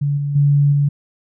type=tone with level steps; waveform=sine; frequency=143.3 Hz; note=D3; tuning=42 cents flat; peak=-15 / -18 / -10 / -12 dBFS; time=0.01-0.89 s; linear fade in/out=10 ms; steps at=0.17 / 0.35 / 0.72 s; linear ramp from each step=10 ms; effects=none